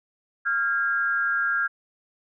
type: tone pair together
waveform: sine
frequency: 1388.1 / 1627 Hz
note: F6 / G#6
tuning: -11 / -36 cents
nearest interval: minor third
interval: 275 cents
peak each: -24 / -24 dBFS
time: 0.45-1.68 s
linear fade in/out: 20 ms
effects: none